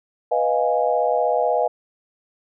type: chord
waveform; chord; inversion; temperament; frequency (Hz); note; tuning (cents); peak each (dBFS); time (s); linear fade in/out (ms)
sine; F half-diminished seventh; second; equal; 493.9 / 622.3 / 698.5 / 830.6; Cb5 / Eb5 / F5 / Ab5; 0 / 0 / 0 / 0; -22 / -22 / -22 / -24; 0.31-1.68; 10
effects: none